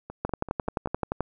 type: two click trains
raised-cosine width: 1 ms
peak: -23 / -12 dBFS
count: 5 / 12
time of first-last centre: 0.1-0.874 / 0.25-1.207 s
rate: 5.17 / 11.5 Hz
effects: none